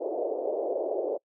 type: band-pass noise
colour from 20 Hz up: white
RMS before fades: -30 dBFS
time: 0-1.18 s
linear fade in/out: 20 ms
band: 360 to 640 Hz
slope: 48 dB/octave
effects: noise-tail reverb RT60 0.1 s tail -26 dB re dry